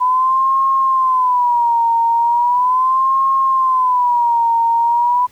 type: tone with vibrato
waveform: sine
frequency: 996 Hz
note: B5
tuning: 14 cents sharp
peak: -11 dBFS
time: 0-5.27 s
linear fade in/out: 20 ms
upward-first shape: sine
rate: 0.38 Hz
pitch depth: 130 cents each way
effects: pink hiss -50 dBFS RMS until 5.31 s + high-pass 60 Hz 12 dB/octave